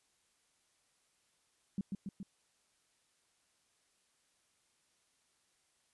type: tone with echo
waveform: sine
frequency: 195.6 Hz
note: G3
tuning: 4 cents flat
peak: -32 dBFS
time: 1.78-1.81 s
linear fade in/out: 2 ms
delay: 140 ms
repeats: 3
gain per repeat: -3 dB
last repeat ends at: 2.23 s
effects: white hiss -75 dBFS RMS until 5.93 s + resampled to 24000 Hz